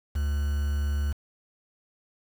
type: tone with quantisation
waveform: triangle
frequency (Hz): 72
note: D2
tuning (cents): -34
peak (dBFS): -22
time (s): 0.15-1.13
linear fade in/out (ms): 10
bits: 7
effects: none